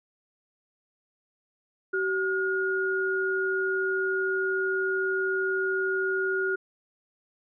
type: tone pair together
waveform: sine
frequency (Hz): 381.2 / 1432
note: G4 / F6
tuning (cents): -48 / +43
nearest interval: octave + major seventh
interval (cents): 2291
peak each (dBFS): -27 / -27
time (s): 1.93-6.56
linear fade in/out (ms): 10
effects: none

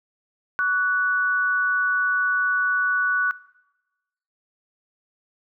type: tone pair together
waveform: sine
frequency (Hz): 1135.7 / 1480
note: C#6 / F#6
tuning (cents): +42 / 0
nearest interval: perfect fourth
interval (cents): 458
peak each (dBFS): -26 / -20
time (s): 0.59-3.31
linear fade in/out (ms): 0
effects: noise-tail reverb RT60 1.0 s tail -20 dB re dry

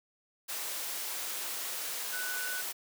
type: tone in noise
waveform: sine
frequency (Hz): 1490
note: F#6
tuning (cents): +12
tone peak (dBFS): -36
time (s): 2.12-2.62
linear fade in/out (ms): 20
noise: white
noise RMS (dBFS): -37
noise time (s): 0.48-2.73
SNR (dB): -2
effects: high-pass 400 Hz 12 dB/octave

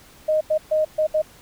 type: tone bursts at uneven times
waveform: sine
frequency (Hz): 620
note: D#5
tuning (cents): -6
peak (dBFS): -16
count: 5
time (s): 0.28-0.41 / 0.5-0.58 / 0.71-0.85 / 0.98-1.07 / 1.14-1.22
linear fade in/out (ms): 10
effects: pink hiss -49 dBFS RMS until 1.41 s

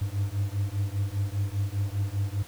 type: beating tone pair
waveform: triangle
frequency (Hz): 97.7 / 102.7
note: G2 / G#2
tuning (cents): -5 / -19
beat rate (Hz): 5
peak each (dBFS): -27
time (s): 0.01-2.43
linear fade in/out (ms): 10
effects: pink hiss -48 dBFS RMS until 2.47 s

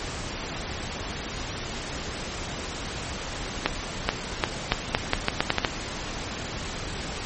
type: accelerating click train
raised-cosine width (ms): 0.3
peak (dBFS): -3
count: 11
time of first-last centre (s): 3.66-5.648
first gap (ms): 430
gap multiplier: 0.81
effects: pink hiss -33 dBFS RMS until 7.25 s + MP3 32 kbps

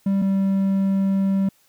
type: tone pair in turn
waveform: triangle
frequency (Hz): 196 / 194.31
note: G3 / G3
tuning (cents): 0 / -15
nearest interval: unison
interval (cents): 15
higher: first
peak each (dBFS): -15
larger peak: neither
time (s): 0.06-0.22 / 0.22-1.49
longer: second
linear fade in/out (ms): 5
effects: white hiss -60 dBFS RMS until 1.68 s

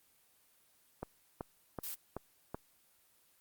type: click train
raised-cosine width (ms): 1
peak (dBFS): -25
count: 5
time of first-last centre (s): 1.03-2.545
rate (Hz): 2.64
type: noise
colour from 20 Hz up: blue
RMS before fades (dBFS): -41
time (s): 1.83-1.95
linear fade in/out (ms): 10
effects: white hiss -69 dBFS RMS until 3.4 s + Opus 24 kbps

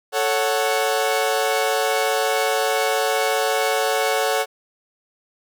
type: chord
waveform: sawtooth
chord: F# minor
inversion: first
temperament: equal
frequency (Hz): 440 / 554.4 / 740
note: A4 / C#5 / F#5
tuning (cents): 0 / 0 / 0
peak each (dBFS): -19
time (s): 0.12-4.46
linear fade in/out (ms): 50
effects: none

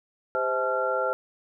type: tone cluster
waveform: sine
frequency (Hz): 399 / 517 / 645 / 863 / 1375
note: G4 / C5 / E5 / A5 / F6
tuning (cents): +31 / -21 / -38 / -34 / -27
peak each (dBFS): -34 / -27 / -31 / -33 / -28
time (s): 0.35-1.13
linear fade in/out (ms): 0
effects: none

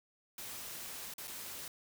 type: noise with dropouts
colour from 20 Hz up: white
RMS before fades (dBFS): -45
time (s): 0.38-1.68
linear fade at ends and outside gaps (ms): 2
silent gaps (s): 1.138-1.181 / 1.274-1.278
effects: none

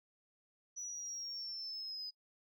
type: linear sweep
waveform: sine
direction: down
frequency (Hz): 5920 to 4978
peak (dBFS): -40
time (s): 0.76-2.11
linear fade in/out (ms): 20
effects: noise-tail reverb RT60 0.1 s tail -26 dB re dry + tanh soft clip ceiling -37 dBFS

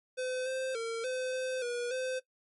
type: tone with pitch steps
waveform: square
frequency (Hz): 510 / 522 / 457 / 512 / 515 / 482.3 / 515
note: C5 / C5 / A#4 / C5 / C5 / B4 / C5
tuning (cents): -44 / -4 / -34 / -38 / -28 / -41 / -28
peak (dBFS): -33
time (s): 0.17-2.2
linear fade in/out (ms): 20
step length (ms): 290
effects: noise-tail reverb RT60 0.1 s tail -18 dB re dry + MP3 48 kbps

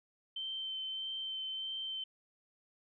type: tone with vibrato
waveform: sine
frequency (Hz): 3100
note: G7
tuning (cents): -20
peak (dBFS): -37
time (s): 0.36-2.04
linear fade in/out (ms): 5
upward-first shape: sine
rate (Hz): 1.6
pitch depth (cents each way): 12
effects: none

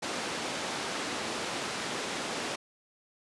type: band-pass noise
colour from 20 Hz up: pink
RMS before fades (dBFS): -35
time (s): 0.02-2.56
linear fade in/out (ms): 10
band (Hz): 260 to 6800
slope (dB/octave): 12
effects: resampled to 24000 Hz

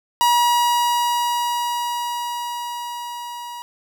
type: tone with level ramp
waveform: 45% pulse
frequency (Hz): 960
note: B5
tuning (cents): -49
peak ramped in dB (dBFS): -13 to -31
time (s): 0.21-3.62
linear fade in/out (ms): 0
effects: none

